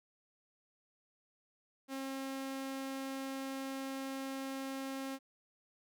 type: tone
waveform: sawtooth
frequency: 268.9 Hz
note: C4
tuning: 47 cents sharp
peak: -35 dBFS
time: 1.88-5.19 s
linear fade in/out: 50 ms
effects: none